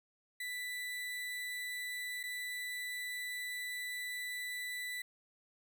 35% pulse tone with dropouts, 1981 Hz, B6, 5 cents sharp, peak -37 dBFS, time 0.4-5.02 s, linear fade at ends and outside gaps 5 ms, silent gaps 2.231-2.236 s, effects none

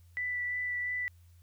sine tone with vibrato, 1975.5 Hz, B6, in tune, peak -31 dBFS, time 0.17-1.08 s, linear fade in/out 0 ms, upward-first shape sine, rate 2.9 Hz, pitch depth 11 cents each way, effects added 86 Hz sine -55 dBFS peak until 1.42 s + white hiss -71 dBFS RMS until 1.42 s

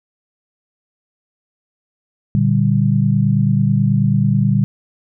sine chord, G minor, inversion first, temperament just, 117.6 / 147 / 196 Hz, Bb2 / D3 / G3, +16 / +2 / 0 cents, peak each -16 dBFS, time 2.35-4.64 s, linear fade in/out 0 ms, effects none

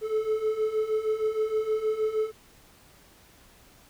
triangle beating tone pair, 430 / 436.4 Hz, A4 / A4, -40 / -14 cents, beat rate 6.4 Hz, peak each -28 / -24 dBFS, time 0.01-2.32 s, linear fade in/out 50 ms, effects pink hiss -56 dBFS RMS until 3.89 s

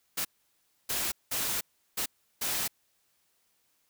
white noise bursts at uneven times, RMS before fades -31 dBFS, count 5, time 0.17-0.25 / 0.89-1.12 / 1.31-1.61 / 1.97-2.06 / 2.41-2.68 s, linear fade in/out 10 ms, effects white hiss -72 dBFS RMS until 3.89 s

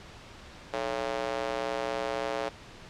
square tone with high-pass filter, 61.74 Hz, B1, in tune, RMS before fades -32 dBFS, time 0.73-2.49 s, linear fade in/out 5 ms, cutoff 540 Hz, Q 2.1, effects pink hiss -48 dBFS RMS until 2.89 s + low-pass 5000 Hz 12 dB/octave

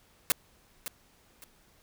white noise with echo, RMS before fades -24 dBFS, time 0.3-0.32 s, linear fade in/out 0 ms, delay 560 ms, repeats 2, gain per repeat -12 dB, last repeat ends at 1.44 s, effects pink hiss -63 dBFS RMS until 1.82 s

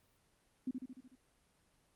sine tone with echo, 255.9 Hz, C4, 38 cents flat, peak -34 dBFS, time 0.67-0.71 s, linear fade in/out 5 ms, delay 74 ms, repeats 6, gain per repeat -4 dB, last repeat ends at 1.154 s, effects pink hiss -73 dBFS RMS until 1.95 s + Opus 32 kbps

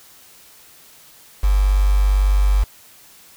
sine tone with quantisation, 49 Hz, G1, in tune, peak -12 dBFS, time 1.43-2.64 s, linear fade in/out 10 ms, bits 5, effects white hiss -47 dBFS RMS until 3.36 s

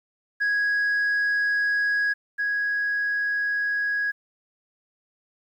sine tone pair in turn, 1659 / 1659 Hz, G#6 / G#6, -2 / -2 cents, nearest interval unison, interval 0 cents, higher neither, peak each -18 / -21 dBFS, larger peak first, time 0.4-2.14 / 2.38-4.12 s, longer neither, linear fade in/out 20 ms, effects tanh soft clip ceiling -19 dBFS + 10-bit

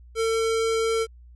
square tone, 450.6 Hz, A4, 41 cents sharp, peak -22 dBFS, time 0.15-1.07 s, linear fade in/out 50 ms, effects added 60 Hz sine -45 dBFS peak until 1.35 s + resampled to 24000 Hz

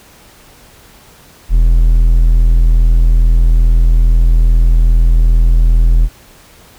triangle tone, 41.2 Hz, E1, in tune, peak -3 dBFS, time 1.49-6.09 s, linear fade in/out 50 ms, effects pink hiss -42 dBFS RMS until 6.78 s

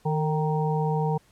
harmonic tone with a mistuned harmonic, 155.7 Hz, D#3, 2 cents sharp, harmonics 1 / 3 / 5 / 6, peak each -24 / -29 / -31 / -32 dBFS, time 0.05-1.18 s, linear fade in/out 10 ms, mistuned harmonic 3, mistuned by -42 cents, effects pink hiss -61 dBFS RMS until 1.31 s + low-pass 12000 Hz 12 dB/octave

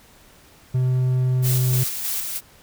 triangle tone, 127.8 Hz, C3, 40 cents flat, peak -15 dBFS, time 0.74-1.84 s, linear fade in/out 10 ms
blue noise with tremolo, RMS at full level -25 dBFS, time 1.42-2.41 s, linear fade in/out 50 ms, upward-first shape square, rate 3.2 Hz, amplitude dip 35%
effects pink hiss -51 dBFS RMS until 2.62 s

